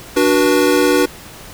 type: chord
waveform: square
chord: B minor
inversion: first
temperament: equal with one note detuned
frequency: 293.7 / 370 / 483.2 Hz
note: D4 / F#4 / B4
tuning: 0 / 0 / -38 cents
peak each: -16 dBFS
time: 0.16-1.06 s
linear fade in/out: 10 ms
effects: pink hiss -36 dBFS RMS until 1.53 s